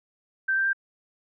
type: tone with pitch steps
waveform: sine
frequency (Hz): 1559 / 1570.8 / 1582.6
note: G6 / G6 / G6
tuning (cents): -10 / +3 / +16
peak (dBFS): -21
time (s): 0.48-0.732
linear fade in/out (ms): 10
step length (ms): 84
effects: none